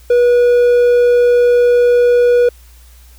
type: tone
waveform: triangle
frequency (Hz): 485.2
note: B4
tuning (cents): -31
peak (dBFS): -5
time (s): 0.1-2.49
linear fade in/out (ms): 5
effects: added 60 Hz sine -39 dBFS peak until 3.18 s + white hiss -48 dBFS RMS until 3.18 s